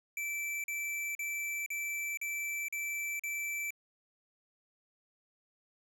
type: tone bursts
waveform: square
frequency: 2327 Hz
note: D7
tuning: 17 cents flat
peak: -35 dBFS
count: 7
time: 0.17-3.706 s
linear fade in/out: 2 ms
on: 470 ms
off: 41 ms
effects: none